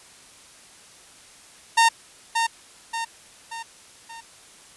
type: tone with echo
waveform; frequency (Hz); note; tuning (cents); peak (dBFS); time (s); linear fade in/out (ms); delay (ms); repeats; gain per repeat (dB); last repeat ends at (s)
sawtooth; 916; A#5; -31; -10; 1.77-1.89; 10; 580; 4; -6; 4.21
effects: white hiss -49 dBFS RMS until 4.76 s + resampled to 24000 Hz